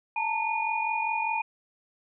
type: tone cluster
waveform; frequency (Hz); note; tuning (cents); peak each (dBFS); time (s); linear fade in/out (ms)
sine; 872 / 917 / 2449; A5 / A#5 / D#7; -16 / -29 / -28; -30; 0.16-1.42; 5
effects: none